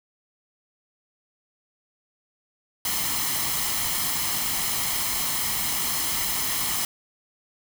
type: noise with comb filter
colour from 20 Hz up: white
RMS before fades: -26 dBFS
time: 2.85-6.85 s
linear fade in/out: 2 ms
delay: 0.97 ms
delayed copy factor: +0.55
effects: none